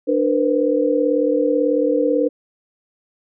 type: tone cluster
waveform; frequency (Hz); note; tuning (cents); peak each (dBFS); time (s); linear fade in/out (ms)
sine; 296 / 471.8 / 510; D4 / A#4 / C5; +14 / +21 / -44; -19; 0.07-2.29; 20
effects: none